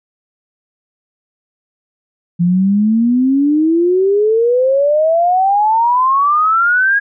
sine exponential sweep, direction up, 170 to 1661.2 Hz, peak -9 dBFS, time 2.39-7 s, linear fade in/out 20 ms, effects none

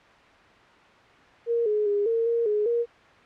sine tone with pitch steps, 467.9 / 422.1 / 408.7 / 457.7 / 466.1 / 419.8 / 471.2 Hz, A#4 / G#4 / G#4 / A#4 / A#4 / G#4 / A#4, +6 / +28 / -28 / -32 / 0 / +19 / +19 cents, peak -21 dBFS, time 1.46-2.86 s, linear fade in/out 50 ms, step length 200 ms, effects white hiss -52 dBFS RMS until 3.25 s + low-pass 2000 Hz 12 dB/octave

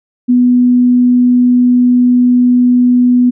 sine tone, 246.9 Hz, B3, in tune, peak -5 dBFS, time 0.28-3.31 s, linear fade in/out 20 ms, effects none

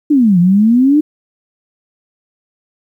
sine exponential two-way sweep, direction down then up, 310.3 to 170 to 310.3 Hz, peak -6 dBFS, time 0.1-1.01 s, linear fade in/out 10 ms, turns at 0.39 s, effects 8-bit

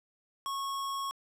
sine tone with sample-and-hold, 1097 Hz, C#6, 18 cents flat, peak -32 dBFS, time 0.46-1.11 s, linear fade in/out 0 ms, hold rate 4410 Hz, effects low-pass 12000 Hz 12 dB/octave

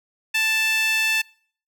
sawtooth tone with high-pass filter, 881 Hz, A5, 2 cents sharp, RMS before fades -21 dBFS, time 0.34-1.22 s, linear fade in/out 10 ms, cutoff 2300 Hz, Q 6.4, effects noise-tail reverb RT60 0.5 s tail -24 dB re dry

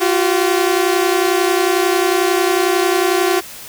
sawtooth tone pair together, 348 / 379.1 Hz, F4 / F#4, -6 / +42 cents, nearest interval minor second, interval 148 cents, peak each -12 dBFS, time 0-3.41 s, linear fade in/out 20 ms, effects white hiss -34 dBFS RMS until 3.68 s

